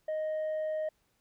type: tone with tanh clipping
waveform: triangle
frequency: 622.3 Hz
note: D#5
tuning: in tune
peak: -31 dBFS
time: 0.08-0.89 s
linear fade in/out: 5 ms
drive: 7 dB
effects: pink hiss -74 dBFS RMS until 1.2 s